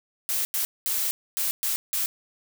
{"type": "noise bursts at uneven times", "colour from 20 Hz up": "blue", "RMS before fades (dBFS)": -26, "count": 6, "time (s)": [[0.29, 0.45], [0.54, 0.65], [0.86, 1.11], [1.37, 1.51], [1.63, 1.76], [1.93, 2.06]], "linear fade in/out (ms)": 0, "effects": []}